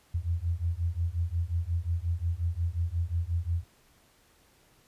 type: beating tone pair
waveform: sine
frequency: 82.41 / 88.01 Hz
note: E2 / F2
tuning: 0 / +14 cents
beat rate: 5.6 Hz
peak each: -30 dBFS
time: 0.14-3.64 s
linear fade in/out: 10 ms
effects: pink hiss -63 dBFS RMS until 4.87 s + resampled to 32000 Hz